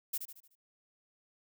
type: noise with echo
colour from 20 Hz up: violet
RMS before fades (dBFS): -34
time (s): 0.13-0.18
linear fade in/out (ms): 10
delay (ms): 75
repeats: 5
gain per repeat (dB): -7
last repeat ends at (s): 0.555
effects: none